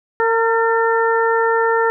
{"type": "harmonic tone with a mistuned harmonic", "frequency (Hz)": 456.5, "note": "A#4", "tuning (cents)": -36, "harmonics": [1, 2, 3, 4], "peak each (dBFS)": [-16, -19, -21, -22], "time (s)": [0.2, 1.9], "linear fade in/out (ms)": 0, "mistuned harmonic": 4, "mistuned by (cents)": -27, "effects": []}